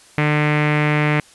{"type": "tone with low-pass filter", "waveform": "sawtooth", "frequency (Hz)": 150, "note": "D3", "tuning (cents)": 37, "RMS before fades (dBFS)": -17, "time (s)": [0.18, 1.2], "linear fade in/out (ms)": 0, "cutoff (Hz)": 2200, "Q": 4.2, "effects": ["white hiss -48 dBFS RMS until 1.34 s", "resampled to 24000 Hz"]}